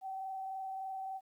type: tone with frequency modulation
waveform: sine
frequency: 767 Hz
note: G5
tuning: 38 cents flat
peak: -38 dBFS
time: 0.01-1.21 s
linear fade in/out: 50 ms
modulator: 23.4 Hz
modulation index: 0.43
effects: 12-bit